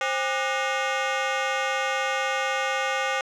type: ring-modulated tone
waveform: 15% pulse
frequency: 668 Hz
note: E5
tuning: 23 cents sharp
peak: -14 dBFS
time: 0.01-3.21 s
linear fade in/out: 2 ms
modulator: 138 Hz
effects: low-pass 5000 Hz 12 dB/octave